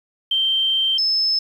sine tone pair in turn, 3136 / 5229 Hz, G7 / E8, 0 / -15 cents, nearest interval major sixth, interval 885 cents, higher second, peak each -16 dBFS, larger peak neither, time 0.31-0.98 / 0.98-1.39 s, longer first, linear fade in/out 5 ms, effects 8-bit

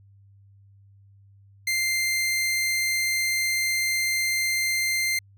sawtooth tone, 2092 Hz, C7, 1 cent flat, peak -19 dBFS, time 1.67-5.19 s, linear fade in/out 5 ms, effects added 99 Hz sine -51 dBFS peak until 5.37 s

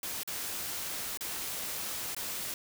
white noise with dropouts, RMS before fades -37 dBFS, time 0.03-2.54 s, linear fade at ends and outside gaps 2 ms, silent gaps 0.233-0.275 / 1.174-1.208 / 2.148-2.165 s, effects none

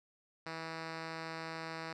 5% pulse tone with low-pass filter, 162.4 Hz, E3, 26 cents flat, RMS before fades -43 dBFS, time 0.46-1.93 s, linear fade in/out 5 ms, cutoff 4400 Hz, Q 1.3, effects none

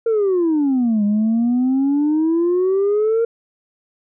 sine exponential two-way sweep, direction down then up, 466.2 to 203.2 to 466.2 Hz, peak -12 dBFS, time 0.06-3.25 s, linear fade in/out 5 ms, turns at 1.04 s, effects tanh soft clip ceiling -12 dBFS

